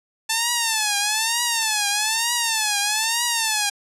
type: tone with vibrato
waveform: 5% pulse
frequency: 882 Hz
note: A5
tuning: 4 cents sharp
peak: -7 dBFS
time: 0.29-3.7 s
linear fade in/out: 10 ms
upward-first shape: triangle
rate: 1.1 Hz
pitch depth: 160 cents each way
effects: low-pass 11000 Hz 12 dB/octave